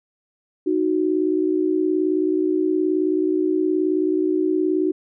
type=tone pair together; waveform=sine; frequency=311.1 / 370 Hz; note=D#4 / F#4; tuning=0 / 0 cents; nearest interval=minor third; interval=300 cents; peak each=-20 dBFS; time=0.66-4.92 s; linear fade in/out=10 ms; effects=none